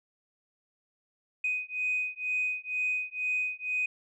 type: beating tone pair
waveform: sine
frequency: 2498 / 2500.1 Hz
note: D#7 / D#7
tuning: +6 / +8 cents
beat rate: 2.1 Hz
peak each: -31 dBFS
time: 1.44-3.86 s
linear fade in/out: 5 ms
effects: tanh soft clip ceiling -21 dBFS